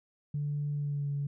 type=tone with pitch glide; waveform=sine; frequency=146 to 142.42 Hz; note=D3 to C#3; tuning=-10 to +47 cents; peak=-29 dBFS; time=0.34-1.27 s; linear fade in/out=5 ms; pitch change=-43 cents; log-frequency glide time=0.73-1.09 s; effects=tanh soft clip ceiling -25 dBFS